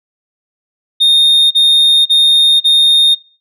sine tone bursts, 3676 Hz, A#7, 25 cents flat, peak -3 dBFS, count 4, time 1-3.151 s, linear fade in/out 20 ms, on 510 ms, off 37 ms, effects noise-tail reverb RT60 0.4 s tail -23 dB re dry + tanh soft clip ceiling -5 dBFS

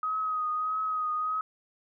sine tone with vibrato, 1258 Hz, D#6, 19 cents sharp, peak -27 dBFS, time 0.03-1.41 s, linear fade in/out 2 ms, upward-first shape triangle, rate 1.6 Hz, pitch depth 35 cents each way, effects none

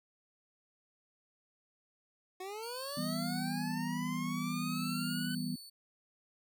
25% pulse linear sweep, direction up, 363.5 to 1515 Hz, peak -37 dBFS, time 2.4-5.35 s, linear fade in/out 5 ms
sawtooth tone with tremolo, 4466 Hz, C#8, 12 cents sharp, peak -39 dBFS, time 2.62-5.7 s, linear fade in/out 10 ms, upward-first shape sine, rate 0.51 Hz, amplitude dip 90%
sine chord, E minor, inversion none, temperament equal, 164.81 / 196 / 246.9 Hz, E3 / G3 / B3, 0 / 0 / 0 cents, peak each -39 / -40 / -37 dBFS, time 2.97-5.56 s, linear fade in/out 5 ms
effects none

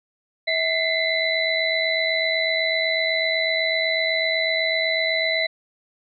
sine tone cluster, 645 / 2015 / 2103 / 3983 Hz, E5 / B6 / C7 / B7, -38 / +34 / +8 / +14 cents, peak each -25 dBFS, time 0.47-5.47 s, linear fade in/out 10 ms, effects none

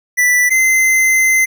square tone pair in turn, 1975.5 / 2065 Hz, B6 / C7, 0 / -23 cents, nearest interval minor second, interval 77 cents, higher second, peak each -10 dBFS, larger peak neither, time 0.17-0.5 / 0.5-1.46 s, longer second, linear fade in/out 20 ms, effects none

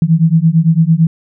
sine beating tone pair, 158.7 / 167.6 Hz, D#3 / E3, +35 / +29 cents, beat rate 8.9 Hz, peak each -10 dBFS, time 0.02-1.07 s, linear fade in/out 2 ms, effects none

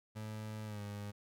30% pulse tone with pitch glide, 108 to 102.65 Hz, A2 to G#2, -32 to -20 cents, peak -39 dBFS, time 0.15-1.12 s, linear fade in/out 20 ms, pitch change -88 cents, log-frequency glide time 0.65-0.81 s, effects none

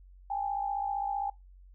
sine tone pair together, 801 / 856.4 Hz, G5 / A5, +37 / -47 cents, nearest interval minor second, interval 116 cents, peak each -31 / -36 dBFS, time 0.3-1.3 s, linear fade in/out 5 ms, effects noise-tail reverb RT60 0.2 s tail -23 dB re dry + added 46 Hz sine -51 dBFS peak until 1.74 s

